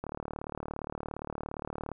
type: click train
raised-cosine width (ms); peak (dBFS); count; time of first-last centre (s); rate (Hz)
1; -22; 71; 0.04-1.917; 37.3
effects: none